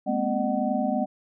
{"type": "tone cluster", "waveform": "sine", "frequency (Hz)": [208.6, 237.5, 260.4, 608, 750], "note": ["G#3", "A#3", "C4", "D#5", "F#5"], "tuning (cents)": [8, 33, -8, -40, 23], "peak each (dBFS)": -29, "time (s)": [0.06, 1.06], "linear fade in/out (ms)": 20, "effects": []}